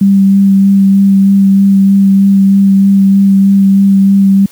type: tone with vibrato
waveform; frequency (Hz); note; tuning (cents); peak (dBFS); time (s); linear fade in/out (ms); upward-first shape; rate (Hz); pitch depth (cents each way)
sine; 196; G3; 0; -3; 0.01-4.46; 5; sine; 3.2; 12
effects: white hiss -40 dBFS RMS until 4.51 s + high-pass 60 Hz 12 dB/octave